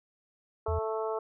harmonic tone, 220 Hz, A3, in tune, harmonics 2 / 3 / 4 / 5 / 6, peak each -32 / -36 / -38 / -40 / -42 dBFS, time 0.66-1.19 s, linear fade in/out 5 ms
sine tone, 82.3 Hz, E2, 2 cents flat, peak -29 dBFS, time 0.68-0.79 s, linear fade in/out 5 ms
effects none

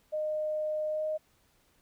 sine tone with pitch glide, 614 to 620.1 Hz, D#5 to D#5, -23 to -6 cents, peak -29 dBFS, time 0.12-1.18 s, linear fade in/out 20 ms, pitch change +17 cents, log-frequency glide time 0.88-1.06 s, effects pink hiss -68 dBFS RMS until 1.81 s

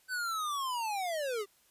square linear sweep, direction down, 1533 to 384.1 Hz, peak -33 dBFS, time 0.08-1.46 s, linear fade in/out 50 ms, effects white hiss -67 dBFS RMS until 1.7 s + resampled to 32000 Hz

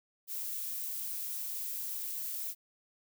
violet noise, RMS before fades -38 dBFS, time 0.27-2.55 s, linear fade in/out 50 ms, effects none

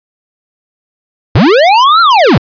square linear two-way sweep, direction up then down, 77.78 to 1396.9 to 77.78 Hz, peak -4 dBFS, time 1.35-2.38 s, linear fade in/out 5 ms, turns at 2.01 s, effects resampled to 11025 Hz

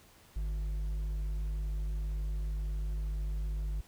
triangle tone with hard clipping, 51 Hz, G#1, 31 cents flat, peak -33 dBFS, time 0.36-3.81 s, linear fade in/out 5 ms, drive 8 dB, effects pink hiss -60 dBFS RMS until 3.87 s

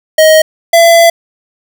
square tone pair in turn, 628 / 673.4 Hz, D#5 / E5, +16 / +37 cents, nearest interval minor second, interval 121 cents, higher second, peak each -3 dBFS, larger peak neither, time 0.18-0.42 / 0.73-1.1 s, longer second, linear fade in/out 5 ms, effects none

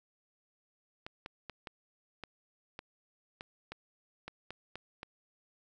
clicks, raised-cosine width 0.3 ms, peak -26 dBFS, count 12, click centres 1.065 / 1.261 / 1.497 / 1.672 / 2.237 / 2.791 / 3.409 / 3.72 / 4.28 / 4.506 / 4.756 / 5.031 s, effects none

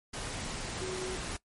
sine tone in noise, 371.3 Hz, F#4, 6 cents sharp, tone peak -35 dBFS, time 0.81-1.16 s, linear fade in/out 10 ms, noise pink, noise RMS -38 dBFS, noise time 0.13-1.37 s, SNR 0 dB, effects noise-tail reverb RT60 0.1 s tail -19 dB re dry + MP3 48 kbps

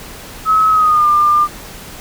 sine tone with pitch glide, 1284 to 1198 Hz, E6 to D6, -46 to +34 cents, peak -8 dBFS, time 0.45-1.48 s, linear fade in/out 50 ms, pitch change -120 cents, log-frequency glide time 0.7-1.07 s, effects added 41 Hz sine -43 dBFS peak until 2 s + pink hiss -33 dBFS RMS until 2 s

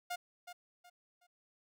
sawtooth tone with echo, 710 Hz, F5, 28 cents sharp, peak -33 dBFS, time 0.1-0.16 s, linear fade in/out 10 ms, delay 370 ms, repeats 3, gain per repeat -10 dB, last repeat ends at 1.27 s, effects none

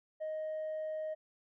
triangle tone with tanh clipping, 624 Hz, D#5, 5 cents sharp, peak -36 dBFS, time 0.2-1.15 s, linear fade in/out 20 ms, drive 6 dB, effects none

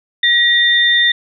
sine tone pair together, 1906 / 3605 Hz, A#6 / A7, +38 / +41 cents, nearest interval major seventh, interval 1103 cents, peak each -12 dBFS, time 0.23-1.12 s, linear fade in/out 5 ms, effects none

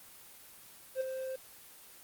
triangle tone with ADSR envelope, 523.3 Hz, C5, in tune, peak -26 dBFS, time 0.95-1.36 s, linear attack 56 ms, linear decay 10 ms, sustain -8 dB, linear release 6 ms, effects white hiss -54 dBFS RMS until 2.03 s + Opus 24 kbps

